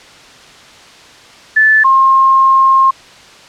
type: tone pair in turn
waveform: sine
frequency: 1747 / 1067.5 Hz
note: A6 / C6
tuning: -13 / +34 cents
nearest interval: major sixth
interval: 853 cents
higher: first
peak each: -5 dBFS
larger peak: neither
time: 1.56-1.84 / 1.84-2.91 s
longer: second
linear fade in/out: 10 ms
effects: white hiss -38 dBFS RMS until 3.48 s + low-pass 5000 Hz 12 dB/octave